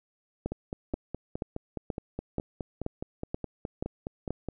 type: two click trains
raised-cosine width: 2 ms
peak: -17 / -20 dBFS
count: 9 / 20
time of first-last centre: 0.46-4.306 / 0.52-4.487 s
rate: 2.08 / 4.79 Hz
effects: none